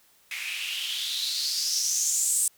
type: noise with band-pass filter sweep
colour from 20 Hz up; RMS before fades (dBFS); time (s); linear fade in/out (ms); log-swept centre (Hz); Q
blue; -28; 0.31-2.48; 2; 2200 to 8600; 5.4
effects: white hiss -61 dBFS RMS until 2.57 s